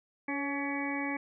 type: harmonic tone with a mistuned harmonic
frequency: 282.2 Hz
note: C#4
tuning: 31 cents sharp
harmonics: 1 / 2 / 3 / 4 / 6 / 7 / 8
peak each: -34 / -43 / -40 / -44 / -43 / -40 / -38 dBFS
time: 0.28-1.17 s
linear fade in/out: 5 ms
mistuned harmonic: 2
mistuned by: -32 cents
effects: none